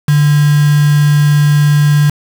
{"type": "tone with quantisation", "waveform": "sine", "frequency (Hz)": 147.2, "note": "D3", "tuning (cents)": 4, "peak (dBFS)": -6, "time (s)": [0.08, 2.1], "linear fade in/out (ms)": 5, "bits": 3, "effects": []}